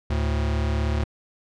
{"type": "tone pair together", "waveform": "square", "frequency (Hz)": [73.42, 109.85], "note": ["D2", "A2"], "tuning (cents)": [0, -2], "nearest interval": "perfect fifth", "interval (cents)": 698, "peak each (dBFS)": [-23, -29], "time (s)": [0.1, 1.04], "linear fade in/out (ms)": 5, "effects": ["low-pass 5000 Hz 12 dB/octave"]}